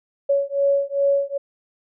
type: beating tone pair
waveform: sine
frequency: 558 / 560.5 Hz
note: C#5 / C#5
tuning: +11 / +19 cents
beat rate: 2.5 Hz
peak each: -20 / -20 dBFS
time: 0.29-1.38 s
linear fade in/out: 10 ms
effects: none